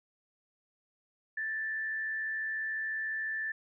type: tone with frequency modulation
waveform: sine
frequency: 1760 Hz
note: A6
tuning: in tune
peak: -32 dBFS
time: 1.37-3.52 s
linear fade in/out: 5 ms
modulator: 85.9 Hz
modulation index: 0.42
effects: none

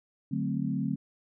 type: chord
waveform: sine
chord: D dominant seventh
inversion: none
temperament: equal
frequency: 146.83 / 185 / 220 / 261.6 Hz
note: D3 / F#3 / A3 / C4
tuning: 0 / 0 / 0 / 0 cents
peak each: -33 dBFS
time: 0.31-0.96 s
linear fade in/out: 10 ms
effects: none

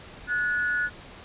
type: tone pair together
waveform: sine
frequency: 1458.9 / 1725 Hz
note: F#6 / A6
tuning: -25 / -35 cents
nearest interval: minor third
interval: 290 cents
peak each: -24 / -30 dBFS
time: 0.27-0.9 s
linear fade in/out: 50 ms
effects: pink hiss -45 dBFS RMS until 1.24 s + resampled to 8000 Hz

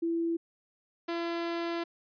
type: tone pair in turn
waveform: sine / sawtooth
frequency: 334 / 338.7 Hz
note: E4 / E4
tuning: +23 / +47 cents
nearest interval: unison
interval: 24 cents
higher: second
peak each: -27 dBFS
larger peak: neither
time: 0.02-0.37 / 1.08-1.84 s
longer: second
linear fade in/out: 10 ms
effects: resampled to 11025 Hz

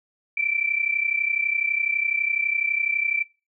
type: tone pair together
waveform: sine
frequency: 2317 / 2349 Hz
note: D7 / D7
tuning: -24 / 0 cents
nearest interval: unison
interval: 24 cents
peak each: -24 dBFS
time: 0.37-3.23 s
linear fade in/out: 5 ms
effects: noise-tail reverb RT60 0.3 s tail -22 dB re dry

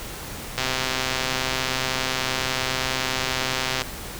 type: click train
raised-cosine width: 0.2 ms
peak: -6 dBFS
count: 422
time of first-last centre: 0.58-3.818 s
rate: 130 Hz
effects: pink hiss -35 dBFS RMS until 4.19 s

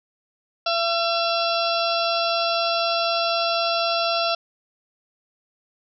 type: harmonic tone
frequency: 676 Hz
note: E5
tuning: 43 cents sharp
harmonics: 1 / 2 / 4 / 5 / 6 / 7 / 8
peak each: -23 / -26 / -29 / -30 / -31 / -31 / -32 dBFS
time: 0.66-4.35 s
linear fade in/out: 5 ms
effects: none

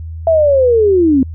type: linear sweep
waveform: sine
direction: down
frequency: 668 to 253 Hz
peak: -7 dBFS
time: 0.27-1.23 s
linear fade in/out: 2 ms
effects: added 81 Hz sine -23 dBFS peak until 1.34 s

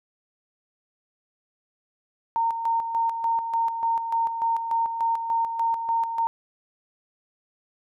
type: tone with tremolo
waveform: sine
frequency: 917 Hz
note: A#5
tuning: 29 cents flat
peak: -20 dBFS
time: 2.36-6.27 s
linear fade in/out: 0 ms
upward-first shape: square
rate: 3.4 Hz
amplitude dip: 55%
effects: none

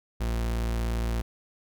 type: tone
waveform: 40% pulse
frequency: 57.3 Hz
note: A#1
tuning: 29 cents flat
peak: -25 dBFS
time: 0.2-1.22 s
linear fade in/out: 10 ms
effects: none

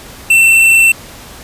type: tone with tanh clipping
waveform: triangle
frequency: 2689 Hz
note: E7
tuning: 34 cents sharp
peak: -6 dBFS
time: 0.3-0.92 s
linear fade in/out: 5 ms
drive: 18 dB
effects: pink hiss -33 dBFS RMS until 1.43 s + resampled to 32000 Hz

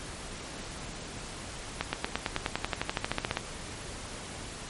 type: accelerating click train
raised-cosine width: 0.3 ms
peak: -11 dBFS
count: 19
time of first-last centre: 1.81-3.371 s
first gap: 120 ms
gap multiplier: 0.96
effects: pink hiss -41 dBFS RMS until 4.69 s + MP3 48 kbps

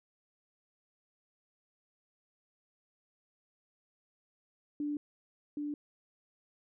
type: tone with echo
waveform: sine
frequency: 293.7 Hz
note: D4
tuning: in tune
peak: -32 dBFS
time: 4.8-4.97 s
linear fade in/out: 2 ms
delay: 770 ms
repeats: 1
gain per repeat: -2 dB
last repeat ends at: 5.74 s
effects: none

